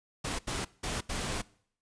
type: noise bursts at uneven times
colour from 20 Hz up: pink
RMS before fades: -34 dBFS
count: 4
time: 0.24-0.39 / 0.47-0.65 / 0.83-1.01 / 1.09-1.42 s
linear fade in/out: 10 ms
effects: noise-tail reverb RT60 0.6 s tail -22 dB re dry + resampled to 22050 Hz